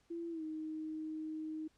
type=tone with pitch glide; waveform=sine; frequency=337.3 to 312.9 Hz; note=E4 to D#4; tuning=+40 to +10 cents; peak=-39 dBFS; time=0.1-1.68 s; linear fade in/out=10 ms; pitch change=-130 cents; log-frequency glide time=0.3-0.43 s; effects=pink hiss -73 dBFS RMS until 1.77 s + low-pass 8000 Hz 12 dB/octave